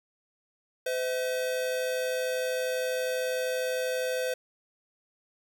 square tone pair together, 510 / 642.6 Hz, C5 / E5, -44 / -44 cents, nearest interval major third, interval 400 cents, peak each -29 / -36 dBFS, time 0.86-4.34 s, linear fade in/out 5 ms, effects 9-bit

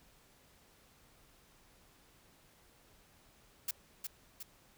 blue noise with echo, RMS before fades -35 dBFS, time 3.68-3.71 s, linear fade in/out 5 ms, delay 360 ms, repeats 2, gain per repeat -5 dB, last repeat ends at 4.43 s, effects pink hiss -65 dBFS RMS until 4.77 s

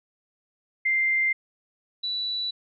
sine tone pair in turn, 2093 / 3951 Hz, C7 / B7, 0 / 0 cents, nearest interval major seventh, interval 1100 cents, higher second, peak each -20 / -26 dBFS, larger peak first, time 0.85-1.33 / 2.03-2.51 s, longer neither, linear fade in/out 10 ms, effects none

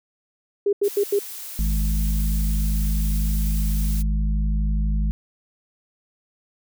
sine tone bursts, 404.5 Hz, G#4, 46 cents flat, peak -16 dBFS, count 4, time 0.66-1.191 s, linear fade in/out 5 ms, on 69 ms, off 85 ms
blue noise, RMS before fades -35 dBFS, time 0.83-4.03 s, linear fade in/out 20 ms
harmonic tone, 52.2 Hz, G#1, 10 cents sharp, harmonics 1 / 3 / 4, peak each -19 / -29 / -31 dBFS, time 1.59-5.11 s, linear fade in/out 0 ms
effects none

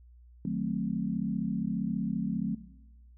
sine chord, D# diminished seventh, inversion none, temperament equal with one note detuned, 154.13 / 185 / 220 / 261.6 Hz, D#3 / F#3 / A3 / C4, -16 / 0 / 0 / 0 cents, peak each -37 / -32 / -34 / -36 dBFS, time 0.45-2.55 s, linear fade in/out 2 ms, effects noise-tail reverb RT60 1.0 s tail -18 dB re dry + added 60 Hz sine -52 dBFS peak until 3.17 s

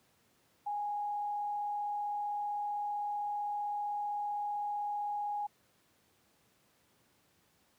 sine tone with frequency modulation, 826 Hz, G#5, 10 cents flat, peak -33 dBFS, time 0.66-5.47 s, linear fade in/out 10 ms, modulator 35.6 Hz, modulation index 0.31, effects pink hiss -70 dBFS RMS until 7.78 s + high-pass 100 Hz 12 dB/octave

